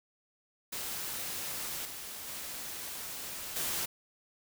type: noise with level steps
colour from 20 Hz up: white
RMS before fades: -38 / -43 / -41 / -34 dBFS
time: 0.72-3.86 s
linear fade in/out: 10 ms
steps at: 1.85 / 2.27 / 3.56 s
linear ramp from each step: 2 ms
effects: none